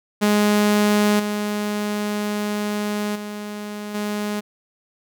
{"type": "tone with level steps", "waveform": "sawtooth", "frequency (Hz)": 208.2, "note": "G#3", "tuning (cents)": 5, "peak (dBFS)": [-11, -18, -25, -19], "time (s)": [0.21, 4.41], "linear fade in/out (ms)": 20, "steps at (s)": [1.19, 3.15, 3.94], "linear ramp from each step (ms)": 10, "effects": []}